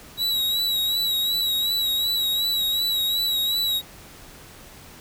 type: tone with vibrato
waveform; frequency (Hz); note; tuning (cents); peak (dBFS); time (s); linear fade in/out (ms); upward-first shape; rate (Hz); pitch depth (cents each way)
45% pulse; 3871; B7; -35; -20; 0.17-3.82; 50; sine; 2.7; 41
effects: pink hiss -45 dBFS RMS until 5 s